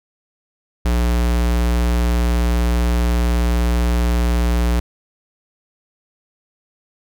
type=tone; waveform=square; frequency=59.5 Hz; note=A#1; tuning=36 cents sharp; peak=-15 dBFS; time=0.85-4.8 s; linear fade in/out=5 ms; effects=none